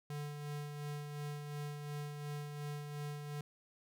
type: tone with tremolo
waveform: square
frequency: 146.83 Hz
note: D3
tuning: in tune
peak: -40 dBFS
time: 0.1-3.41 s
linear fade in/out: 2 ms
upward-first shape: sine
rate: 2.8 Hz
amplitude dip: 40%
effects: none